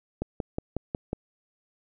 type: click train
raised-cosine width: 2 ms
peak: -15 dBFS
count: 6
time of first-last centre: 0.22-1.131 s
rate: 5.49 Hz
effects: none